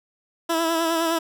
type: tone with vibrato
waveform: 15% pulse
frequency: 329.6 Hz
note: E4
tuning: in tune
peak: -14 dBFS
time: 0.49-1.19 s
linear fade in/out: 10 ms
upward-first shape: sine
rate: 9.7 Hz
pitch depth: 35 cents each way
effects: none